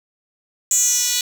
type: tone with high-pass filter sweep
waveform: 10% pulse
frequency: 489.9 Hz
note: B4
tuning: 14 cents flat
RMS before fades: -18 dBFS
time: 0.71-1.21 s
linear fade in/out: 2 ms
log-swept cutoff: 7200 to 4500 Hz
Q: 5.7
effects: none